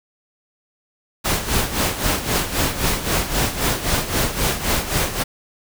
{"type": "noise with tremolo", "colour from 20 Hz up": "pink", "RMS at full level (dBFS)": -18, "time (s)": [1.24, 5.24], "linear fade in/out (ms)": 20, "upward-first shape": "sine", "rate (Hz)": 3.8, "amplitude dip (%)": 70, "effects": []}